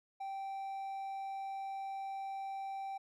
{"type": "tone", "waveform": "triangle", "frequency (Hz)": 780, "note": "G5", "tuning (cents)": -9, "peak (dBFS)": -37, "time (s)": [0.2, 2.98], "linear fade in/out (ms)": 10, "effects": []}